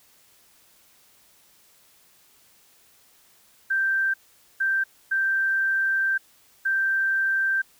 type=tone bursts at uneven times; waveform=sine; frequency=1568 Hz; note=G6; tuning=in tune; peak=-20 dBFS; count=4; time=3.7-4.14 / 4.6-4.84 / 5.11-6.18 / 6.65-7.62 s; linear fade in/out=10 ms; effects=white hiss -58 dBFS RMS until 7.79 s